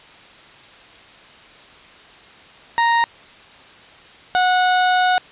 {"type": "tone pair in turn", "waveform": "30% pulse", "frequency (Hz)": [932.3, 732.8], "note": ["A#5", "F#5"], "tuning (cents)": [0, -17], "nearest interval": "major third", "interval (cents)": 417, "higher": "first", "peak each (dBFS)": -11, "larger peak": "neither", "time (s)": [[2.78, 3.04], [4.35, 5.18]], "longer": "second", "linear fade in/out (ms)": 0, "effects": ["white hiss -44 dBFS RMS until 5.31 s", "resampled to 8000 Hz"]}